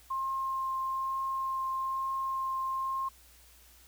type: tone with vibrato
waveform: sine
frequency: 1062 Hz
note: C6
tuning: 25 cents sharp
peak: -30 dBFS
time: 0.1-3.09 s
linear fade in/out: 10 ms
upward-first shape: triangle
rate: 1.1 Hz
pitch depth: 10 cents each way
effects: added 60 Hz sine -60 dBFS peak until 3.87 s + white hiss -59 dBFS RMS until 3.87 s